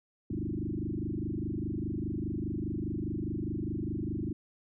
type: tone with frequency modulation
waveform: sine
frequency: 204.9 Hz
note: G#3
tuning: 23 cents flat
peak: -31 dBFS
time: 0.3-4.33 s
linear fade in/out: 5 ms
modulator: 24.9 Hz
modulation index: 5.6
effects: none